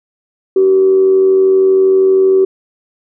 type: tone with amplitude modulation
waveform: sine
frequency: 381.2 Hz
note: G4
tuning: 48 cents flat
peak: -4 dBFS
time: 0.56-2.45 s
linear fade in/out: 5 ms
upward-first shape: sine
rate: 92.7 Hz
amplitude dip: 35%
effects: tanh soft clip ceiling 0 dBFS